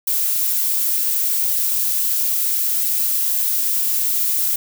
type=noise; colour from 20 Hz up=violet; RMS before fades=-19 dBFS; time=0.07-4.56 s; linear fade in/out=5 ms; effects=none